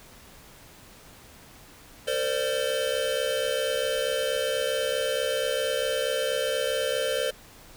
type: tone cluster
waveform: square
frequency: 456.5 / 521 / 589 / 3098 Hz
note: A#4 / C5 / D5 / G7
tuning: -36 / -7 / +5 / -21 cents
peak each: -32 / -29 / -31 / -35 dBFS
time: 2.07-7.31 s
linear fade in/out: 10 ms
effects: pink hiss -50 dBFS RMS until 7.76 s